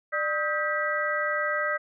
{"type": "tone cluster", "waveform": "sine", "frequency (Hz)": [597, 1268, 1575, 1952], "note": ["D5", "D#6", "G6", "B6"], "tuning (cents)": [28, 32, 8, -21], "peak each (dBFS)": -30, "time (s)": [0.12, 1.78], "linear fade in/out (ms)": 20, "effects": []}